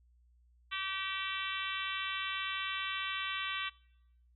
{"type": "harmonic tone", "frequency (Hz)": 385.1, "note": "G4", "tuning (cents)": -31, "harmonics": [3, 4, 5, 6, 7, 8, 9, 10], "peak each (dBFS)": [-41, -43, -43, -43, -42, -43, -44, -48], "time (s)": [0.71, 3.7], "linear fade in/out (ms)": 20, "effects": ["noise-tail reverb RT60 0.9 s tail -24 dB re dry", "added 60 Hz sine -63 dBFS peak until 4.35 s"]}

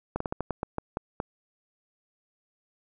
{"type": "slowing click train", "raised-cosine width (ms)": 1, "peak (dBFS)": -15, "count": 10, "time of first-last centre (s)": [0.16, 1.201], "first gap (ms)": 44, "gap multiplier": 1.23, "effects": []}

